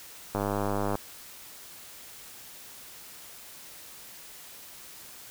click train, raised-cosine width 1 ms, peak -15 dBFS, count 62, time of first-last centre 0.35-0.954 s, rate 101 Hz, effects white hiss -47 dBFS RMS until 5.3 s

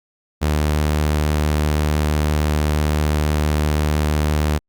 sawtooth tone, 75.5 Hz, D2, 48 cents sharp, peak -12 dBFS, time 0.41-4.59 s, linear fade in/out 20 ms, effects Opus 48 kbps

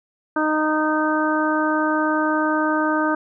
harmonic tone, 308.5 Hz, D#4, 15 cents flat, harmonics 1 / 2 / 3 / 4 / 5, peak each -21 / -25 / -25 / -25 / -25 dBFS, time 0.36-3.15 s, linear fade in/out 5 ms, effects none

